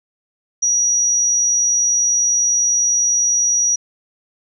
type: tone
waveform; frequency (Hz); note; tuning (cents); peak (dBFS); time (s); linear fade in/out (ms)
sine; 5790; F#8; -38; -13; 0.62-3.76; 10
effects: none